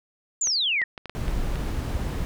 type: exponential sweep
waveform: sine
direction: down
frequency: 7400 to 1813 Hz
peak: -21 dBFS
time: 0.41-0.84 s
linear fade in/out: 5 ms
type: clicks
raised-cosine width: 0.3 ms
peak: -20 dBFS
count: 7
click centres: 0.472 / 0.817 / 0.978 / 1.057 / 1.096 / 1.281 / 1.557 s
type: noise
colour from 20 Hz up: brown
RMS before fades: -27 dBFS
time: 1.15-2.25 s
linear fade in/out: 0 ms
effects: none